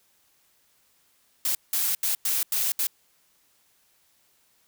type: noise bursts at uneven times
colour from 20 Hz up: blue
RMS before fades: -25 dBFS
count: 6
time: 1.45-1.55 / 1.73-1.95 / 2.03-2.15 / 2.25-2.43 / 2.52-2.72 / 2.79-2.87 s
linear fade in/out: 2 ms
effects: white hiss -65 dBFS RMS until 4.67 s